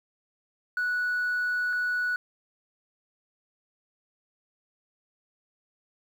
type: tone pair in turn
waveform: sine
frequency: 1473 / 1473 Hz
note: F#6 / F#6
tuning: -8 / -8 cents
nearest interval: unison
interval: 0 cents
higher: neither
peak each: -23 dBFS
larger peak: neither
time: 0.77-1.73 / 1.73-2.16 s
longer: first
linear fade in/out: 2 ms
effects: tanh soft clip ceiling -23 dBFS + 9-bit